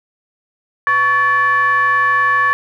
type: ring-modulated tone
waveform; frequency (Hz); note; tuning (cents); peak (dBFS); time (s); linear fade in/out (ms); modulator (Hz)
triangle; 308; D#4; -17; -6; 0.87-2.53; 0; 1430
effects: none